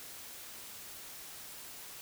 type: silence
effects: white hiss -48 dBFS RMS until 2.01 s